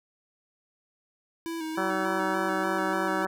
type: tone with vibrato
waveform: square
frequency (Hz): 323.9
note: E4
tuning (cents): -30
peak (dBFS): -32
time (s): 1.46-3.25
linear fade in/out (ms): 0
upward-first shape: square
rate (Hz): 3.4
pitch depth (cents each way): 39
type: harmonic tone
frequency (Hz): 190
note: F#3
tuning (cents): +46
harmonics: 1 / 2 / 3 / 4 / 5 / 6 / 7 / 8 / 9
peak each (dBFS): -36 / -34 / -34 / -34 / -35 / -37 / -34 / -35 / -37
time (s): 1.77-3.27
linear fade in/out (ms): 10
effects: none